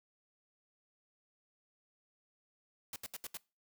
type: noise bursts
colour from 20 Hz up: white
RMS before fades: -43 dBFS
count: 5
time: 2.93-3.372 s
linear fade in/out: 2 ms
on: 30 ms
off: 73 ms
effects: noise-tail reverb RT60 0.3 s tail -23 dB re dry